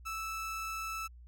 30% pulse tone, 1314 Hz, E6, 6 cents flat, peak -34 dBFS, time 0.05-1.08 s, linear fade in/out 20 ms, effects added 60 Hz sine -50 dBFS peak until 1.27 s

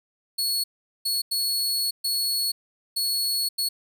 sawtooth tone bursts at uneven times, 4373 Hz, C#8, 24 cents flat, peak -20 dBFS, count 6, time 0.38-0.64 / 1.05-1.22 / 1.31-1.91 / 2.04-2.52 / 2.96-3.49 / 3.58-3.69 s, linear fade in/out 10 ms, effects none

